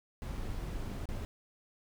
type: noise with dropouts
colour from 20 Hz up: brown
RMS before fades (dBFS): -38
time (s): 0.22-1.25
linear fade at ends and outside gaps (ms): 0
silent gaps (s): 0.374-0.378 / 1.056-1.089
effects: none